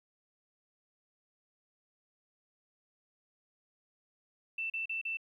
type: tone bursts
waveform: sine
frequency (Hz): 2668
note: E7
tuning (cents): +20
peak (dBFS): -33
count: 4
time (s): 4.58-5.171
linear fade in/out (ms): 5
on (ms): 120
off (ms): 37
effects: 12-bit